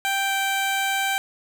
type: tone pair in turn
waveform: 15% pulse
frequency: 784 / 780.9 Hz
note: G5 / G5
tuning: 0 / -7 cents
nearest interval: unison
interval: 7 cents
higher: first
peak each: -15 dBFS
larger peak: neither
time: 0.05-0.3 / 0.3-1.18 s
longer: second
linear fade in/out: 0 ms
effects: none